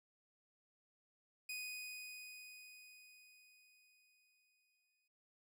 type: tone with exponential decay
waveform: sawtooth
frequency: 2489 Hz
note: D#7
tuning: in tune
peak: -39 dBFS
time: 1.49-5.08 s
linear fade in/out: 5 ms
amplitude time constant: 780 ms
effects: none